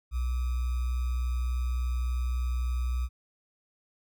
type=tone with sample-and-hold; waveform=sine; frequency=61.74 Hz; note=B1; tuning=in tune; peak=-26 dBFS; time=0.11-3.09 s; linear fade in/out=50 ms; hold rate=1225 Hz; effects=none